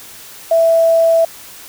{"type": "tone with quantisation", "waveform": "sine", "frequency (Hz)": 660, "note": "E5", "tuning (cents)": 2, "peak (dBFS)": -8, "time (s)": [0.51, 1.25], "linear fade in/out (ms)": 5, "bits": 6, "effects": ["white hiss -36 dBFS RMS until 1.68 s"]}